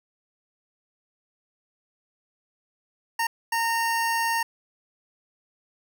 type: tone bursts at uneven times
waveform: 25% pulse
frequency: 919 Hz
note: A#5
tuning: 25 cents flat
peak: -19 dBFS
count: 2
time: 3.19-3.27 / 3.52-4.43 s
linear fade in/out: 5 ms
effects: none